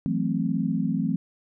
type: chord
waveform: sine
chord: F# half-diminished seventh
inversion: third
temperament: equal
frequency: 164.81 / 185 / 220 / 261.6 Hz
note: E3 / F#3 / A3 / C4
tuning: 0 / 0 / 0 / 0 cents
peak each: -28 dBFS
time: 0.06-1.16 s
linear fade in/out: 0 ms
effects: none